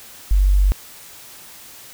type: tone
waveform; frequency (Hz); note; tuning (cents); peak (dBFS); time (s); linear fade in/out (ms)
sine; 48; G1; -36; -11; 0.31-0.72; 0
effects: white hiss -41 dBFS RMS until 1.93 s